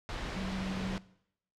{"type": "tone in noise", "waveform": "sine", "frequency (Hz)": 189.5, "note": "F#3", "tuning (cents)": 42, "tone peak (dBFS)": -35, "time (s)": [0.36, 0.97], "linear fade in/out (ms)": 0, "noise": "pink", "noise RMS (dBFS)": -38, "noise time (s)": [0.09, 0.98], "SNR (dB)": 0, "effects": ["noise-tail reverb RT60 0.7 s tail -19 dB re dry", "low-pass 4000 Hz 12 dB/octave"]}